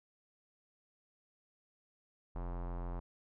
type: tone with low-pass filter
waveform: square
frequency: 43.74 Hz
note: F1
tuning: 3 cents sharp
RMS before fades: -40 dBFS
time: 2.35-3 s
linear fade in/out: 10 ms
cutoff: 990 Hz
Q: 2
effects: none